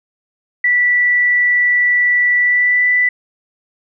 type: tone with pitch glide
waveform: sine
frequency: 1962 to 1982.5 Hz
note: B6 to B6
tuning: -12 to +6 cents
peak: -10 dBFS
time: 0.64-3.09 s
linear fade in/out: 5 ms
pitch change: +18 cents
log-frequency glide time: 2.38-2.87 s
effects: none